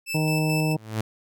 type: tone with tremolo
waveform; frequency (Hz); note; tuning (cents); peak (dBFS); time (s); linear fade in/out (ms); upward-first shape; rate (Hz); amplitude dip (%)
sawtooth; 2637; E7; 0; -24; 0.06-0.76; 50; square; 4.6; 35
type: harmonic tone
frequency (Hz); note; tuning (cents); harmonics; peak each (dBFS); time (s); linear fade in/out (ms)
155.56; D#3; 0; 1 / 2 / 3 / 4 / 5 / 6; -22 / -28 / -32 / -34 / -36 / -38; 0.14-0.77; 10
type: tone with exponential growth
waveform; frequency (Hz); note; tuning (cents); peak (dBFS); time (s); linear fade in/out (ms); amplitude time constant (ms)
sawtooth; 109.4; A2; -9; -18; 0.69-1.01; 5; 68
effects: none